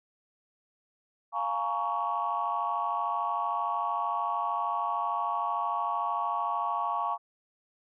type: chord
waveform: sine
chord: Bb minor seventh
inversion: second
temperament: just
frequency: 699.2 / 839.1 / 932.3 / 1118.8 Hz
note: F5 / Ab5 / Bb5 / Db6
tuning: +2 / +18 / 0 / +16 cents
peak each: -34 / -34 / -33 / -30 dBFS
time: 1.32-7.18 s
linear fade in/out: 50 ms
effects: tanh soft clip ceiling -19 dBFS